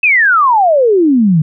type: exponential sweep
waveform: sine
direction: down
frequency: 2637 to 148.1 Hz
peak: -6 dBFS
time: 0.03-1.42 s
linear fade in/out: 5 ms
effects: none